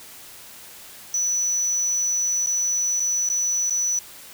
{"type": "tone with dropouts", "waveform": "sine", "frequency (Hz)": 5940, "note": "F#8", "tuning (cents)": 6, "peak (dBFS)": -18, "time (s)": [1.14, 3.99], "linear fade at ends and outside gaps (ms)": 2, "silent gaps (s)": [[2.462, 2.47], [2.998, 3.002], [3.29, 3.299], [3.698, 3.706]], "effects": ["tanh soft clip ceiling -18 dBFS", "white hiss -43 dBFS RMS until 4.33 s"]}